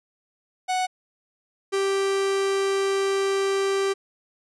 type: tone pair in turn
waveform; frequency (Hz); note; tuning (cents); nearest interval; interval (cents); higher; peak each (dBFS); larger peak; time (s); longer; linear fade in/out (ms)
45% pulse; 740 / 391.3; F#5 / G4; 0 / -3; major seventh; 1103; first; -22 / -21; second; 0.68-0.87 / 1.72-3.94; second; 20
effects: resampled to 22050 Hz